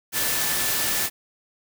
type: tone in noise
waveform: sine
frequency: 1753 Hz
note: A6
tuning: 7 cents flat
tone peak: -34 dBFS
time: 0.12-1.1 s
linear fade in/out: 50 ms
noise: white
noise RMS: -24 dBFS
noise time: 0.12-1.1 s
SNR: -13 dB
effects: none